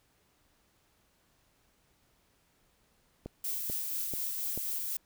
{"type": "click train", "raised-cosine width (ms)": 2, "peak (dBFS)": -26, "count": 4, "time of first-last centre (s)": [3.26, 4.576], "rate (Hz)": 2.28}
{"type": "noise with tremolo", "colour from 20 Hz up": "violet", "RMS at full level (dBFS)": -34, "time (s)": [3.44, 4.97], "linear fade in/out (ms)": 5, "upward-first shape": "sine", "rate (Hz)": 4.1, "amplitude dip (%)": 25}
{"effects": ["pink hiss -70 dBFS RMS until 5.05 s"]}